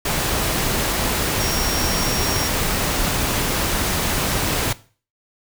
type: tone in noise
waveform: sine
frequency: 5588 Hz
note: F8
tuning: in tune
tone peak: -26 dBFS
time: 1.4-2.48 s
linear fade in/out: 5 ms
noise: pink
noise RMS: -21 dBFS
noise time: 0.05-4.73 s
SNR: -8 dB
effects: noise-tail reverb RT60 0.4 s tail -18 dB re dry